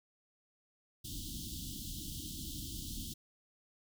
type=band-stop noise; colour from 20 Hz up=pink; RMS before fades=-43 dBFS; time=1.04-3.14 s; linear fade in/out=10 ms; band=330 to 3000 Hz; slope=96 dB/octave; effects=none